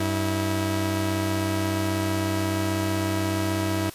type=tone pair together; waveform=sawtooth; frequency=96.24 / 323.7 Hz; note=G2 / E4; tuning=-31 / -31 cents; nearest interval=octave + major sixth; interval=2100 cents; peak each=-22 dBFS; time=0-3.9 s; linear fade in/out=5 ms; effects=white hiss -44 dBFS RMS until 3.94 s + resampled to 32000 Hz